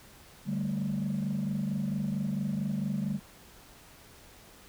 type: chord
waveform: sine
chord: D suspended fourth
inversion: none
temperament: just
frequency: 146.83 / 195.78 / 220.2 Hz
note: D3 / G3 / A3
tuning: 0 / -2 / +2 cents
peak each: -33 / -30 / -33 dBFS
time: 0.45-3.2 s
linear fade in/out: 50 ms
effects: tanh soft clip ceiling -24 dBFS + pink hiss -54 dBFS RMS until 4.68 s